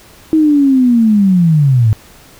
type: linear sweep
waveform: sine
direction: down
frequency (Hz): 320 to 103.83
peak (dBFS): -6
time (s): 0.33-1.93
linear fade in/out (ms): 0
effects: pink hiss -41 dBFS RMS until 2.39 s